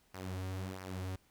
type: tone with flanger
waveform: sawtooth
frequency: 93.7 Hz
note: F#2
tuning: 22 cents sharp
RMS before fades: -41 dBFS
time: 0.14-1.16 s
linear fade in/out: 5 ms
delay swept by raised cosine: 0.26 to 6.06 ms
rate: 1.5 Hz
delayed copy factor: -0.65
effects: pink hiss -70 dBFS RMS until 1.3 s